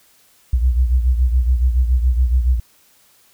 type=beating tone pair; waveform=sine; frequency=61.2 / 68.3 Hz; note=B1 / C#2; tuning=-15 / -25 cents; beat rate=7.1 Hz; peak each=-13 / -20 dBFS; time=0.53-2.6 s; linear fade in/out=5 ms; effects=white hiss -54 dBFS RMS until 3.33 s